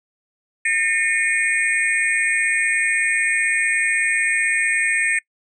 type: tone cluster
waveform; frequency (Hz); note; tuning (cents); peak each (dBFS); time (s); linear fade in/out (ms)
sine; 1814 / 2067 / 2183 / 2438 / 8270; A#6 / C7 / C#7 / D#7 / C9; -48 / -22 / -27 / -36 / -21; -20 / -29 / -22 / -23 / -29; 0.65-5.19; 5
effects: noise-tail reverb RT60 0.1 s tail -24 dB re dry

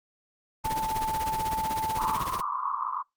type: noise with tremolo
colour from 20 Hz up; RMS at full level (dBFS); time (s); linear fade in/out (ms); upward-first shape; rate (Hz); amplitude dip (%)
pink; -32; 0.64-2.41; 10; sine; 16; 80
type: tone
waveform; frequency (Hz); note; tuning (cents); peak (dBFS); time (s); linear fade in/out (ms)
sine; 880; A5; 0; -27; 0.64-2.17; 10
type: band-pass noise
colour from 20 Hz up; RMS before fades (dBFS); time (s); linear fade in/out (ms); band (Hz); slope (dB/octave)
white; -31; 1.97-3.03; 20; 960 to 1200; 96
effects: noise-tail reverb RT60 0.2 s tail -26 dB re dry + Opus 24 kbps

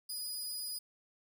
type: tone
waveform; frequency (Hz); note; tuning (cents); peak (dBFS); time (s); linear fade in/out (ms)
20% pulse; 4944; D#8; -12; -32; 0.09-0.79; 10
effects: none

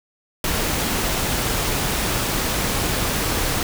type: noise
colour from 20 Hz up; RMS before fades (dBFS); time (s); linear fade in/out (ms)
pink; -22; 0.44-3.63; 2
effects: none

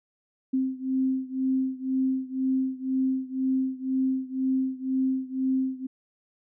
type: beating tone pair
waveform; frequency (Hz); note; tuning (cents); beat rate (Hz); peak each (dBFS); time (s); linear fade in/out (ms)
sine; 261.6 / 263.6; C4 / C4; 0 / +13; 2; -26 / -28; 0.53-5.87; 10
effects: none

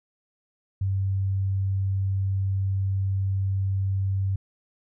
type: tone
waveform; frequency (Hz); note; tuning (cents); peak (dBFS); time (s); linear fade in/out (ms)
sine; 96.8; G2; -21; -22; 0.81-4.36; 5
effects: none

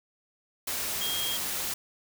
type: tone in noise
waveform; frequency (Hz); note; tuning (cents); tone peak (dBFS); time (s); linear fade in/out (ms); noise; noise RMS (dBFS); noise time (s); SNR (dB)
sine; 3243; G#7; -42; -31; 1.01-1.37; 5; white; -32; 0.67-1.74; -2
effects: none

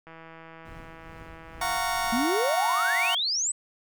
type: click train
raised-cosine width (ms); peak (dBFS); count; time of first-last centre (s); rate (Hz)
0.5; -31; 279; 0.07-1.776; 163
type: noise with tremolo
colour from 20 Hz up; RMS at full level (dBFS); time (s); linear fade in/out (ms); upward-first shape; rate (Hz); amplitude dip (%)
brown; -44; 0.65-2.24; 5; triangle; 2.3; 60
type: chord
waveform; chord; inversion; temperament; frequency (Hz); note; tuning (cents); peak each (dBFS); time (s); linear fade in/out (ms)
30% pulse; Gb major seventh; third; just; 693.7 / 740 / 925 / 1110; F5 / Gb5 / Bb5 / Db6; -12 / 0 / -14 / +2; -29; 1.61-3.15; 5
type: exponential sweep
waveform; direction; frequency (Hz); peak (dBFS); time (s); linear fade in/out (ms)
sine; up; 220 to 8290; -24; 2.12-3.52; 10
effects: none

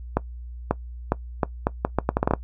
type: accelerating click train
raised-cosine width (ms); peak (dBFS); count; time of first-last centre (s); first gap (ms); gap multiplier
1; -5; 13; 0.17-2.336; 540; 0.76
effects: noise-tail reverb RT60 0.1 s tail -19 dB re dry + added 60 Hz sine -34 dBFS peak until 2.43 s

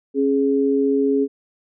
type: tone pair together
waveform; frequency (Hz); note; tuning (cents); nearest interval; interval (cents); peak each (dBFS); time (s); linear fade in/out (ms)
sine; 273.4 / 417.5; C#4 / G#4; -24 / +9; perfect fifth; 733; -18; 0.14-1.28; 50
effects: none

